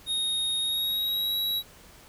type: tone with pitch glide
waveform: square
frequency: 3729 to 3876 Hz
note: A#7 to B7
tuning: 0 to -33 cents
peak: -26 dBFS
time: 0.06-1.63 s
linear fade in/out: 50 ms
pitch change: +67 cents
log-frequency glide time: 0.6-1.37 s
effects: added 50 Hz sine -61 dBFS peak until 2.08 s + pink hiss -52 dBFS RMS until 2.08 s